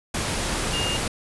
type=tone in noise; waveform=sine; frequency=2827 Hz; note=F7; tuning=20 cents sharp; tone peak=-26 dBFS; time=0.73-0.97 s; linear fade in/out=5 ms; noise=pink; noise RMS=-26 dBFS; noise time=0.14-1.08 s; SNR=-3 dB; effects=resampled to 24000 Hz